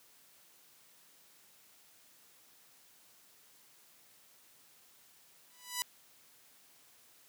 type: tone with exponential growth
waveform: 5% pulse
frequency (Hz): 987.8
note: B5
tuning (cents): 0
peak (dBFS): -18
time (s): 5.5-5.82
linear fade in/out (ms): 0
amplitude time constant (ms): 68
effects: white hiss -63 dBFS RMS until 7.28 s + high-pass 100 Hz 12 dB/octave